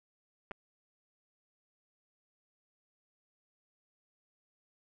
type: clicks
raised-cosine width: 0.5 ms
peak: -26 dBFS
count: 2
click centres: 0.511 / 0.516 s
effects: none